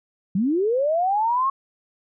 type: linear sweep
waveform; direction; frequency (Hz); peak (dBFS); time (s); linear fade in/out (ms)
sine; up; 174.61 to 1100; -18; 0.35-1.5; 5
effects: none